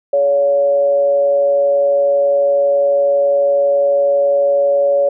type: tone with frequency modulation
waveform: sine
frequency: 564 Hz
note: C#5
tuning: 30 cents sharp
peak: -10 dBFS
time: 0.13-5.09 s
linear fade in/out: 5 ms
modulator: 142 Hz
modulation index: 0.31
effects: none